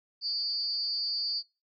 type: tone with amplitude modulation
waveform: sine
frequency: 4635 Hz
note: D8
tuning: 24 cents flat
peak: -25 dBFS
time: 0.21-1.43 s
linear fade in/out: 50 ms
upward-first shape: sine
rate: 279 Hz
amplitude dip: 90%
effects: noise-tail reverb RT60 0.3 s tail -21 dB re dry